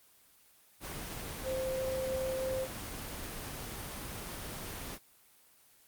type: tone in noise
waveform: sine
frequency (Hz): 523.3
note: C5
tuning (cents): 0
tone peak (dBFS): -32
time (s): 1.43-2.68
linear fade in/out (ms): 50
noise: pink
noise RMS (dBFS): -41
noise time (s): 0.8-4.99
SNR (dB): +6
effects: white hiss -63 dBFS RMS until 5.87 s + Opus 24 kbps